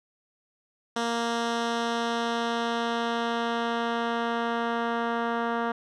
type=tone with low-pass filter sweep; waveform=10% pulse; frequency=233.1 Hz; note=A#3; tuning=in tune; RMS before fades=-28 dBFS; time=0.96-5.72 s; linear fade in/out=5 ms; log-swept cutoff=6300 to 1800 Hz; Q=1; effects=none